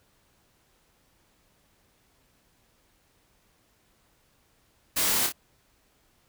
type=noise with echo; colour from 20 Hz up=white; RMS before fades=-26 dBFS; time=4.96-5.27 s; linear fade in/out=10 ms; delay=27 ms; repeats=2; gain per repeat=-5 dB; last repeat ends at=5.324 s; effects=pink hiss -66 dBFS RMS until 6.28 s